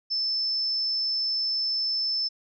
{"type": "tone", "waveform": "sine", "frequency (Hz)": 5274, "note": "E8", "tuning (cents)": 0, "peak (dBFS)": -24, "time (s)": [0.1, 2.29], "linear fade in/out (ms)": 20, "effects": []}